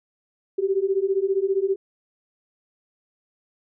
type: beating tone pair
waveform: sine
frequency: 379.6 / 394.6 Hz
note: F#4 / G4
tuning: +44 / +11 cents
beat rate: 15 Hz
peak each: -23 / -22 dBFS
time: 0.58-1.76 s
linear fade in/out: 10 ms
effects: none